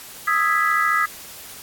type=chord; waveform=sine; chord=E major seventh; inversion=third; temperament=equal; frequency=1244.5 / 1318.5 / 1661.2 / 1975.5 Hz; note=D#6 / E6 / G#6 / B6; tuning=0 / 0 / 0 / 0 cents; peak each=-20 / -24 / -23 / -22 dBFS; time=0.27-1.06 s; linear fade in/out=10 ms; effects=white hiss -39 dBFS RMS until 1.62 s + AAC 64 kbps